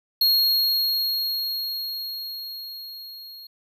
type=tone with level ramp; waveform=square; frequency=4281 Hz; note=C8; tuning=39 cents sharp; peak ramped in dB=-16 to -40 dBFS; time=0.21-3.47 s; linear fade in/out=5 ms; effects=none